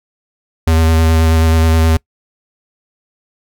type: tone with vibrato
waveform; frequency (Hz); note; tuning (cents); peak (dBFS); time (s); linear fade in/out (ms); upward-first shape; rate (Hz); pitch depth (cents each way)
square; 80.9; E2; -32; -9; 0.67-1.97; 5; square; 9.4; 13
effects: noise-tail reverb RT60 0.1 s tail -24 dB re dry